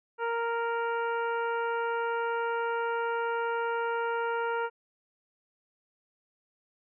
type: harmonic tone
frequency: 465.2 Hz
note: A#4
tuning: 4 cents flat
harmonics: 1 / 2 / 3 / 4 / 5 / 6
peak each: -31 / -32 / -34 / -46 / -47 / -49 dBFS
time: 0.18-4.7 s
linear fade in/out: 50 ms
effects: none